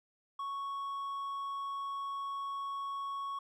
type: tone with hard clipping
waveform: sine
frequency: 1108.7 Hz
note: C#6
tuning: in tune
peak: -37 dBFS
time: 0.39-3.39 s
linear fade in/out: 5 ms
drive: 3 dB
effects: none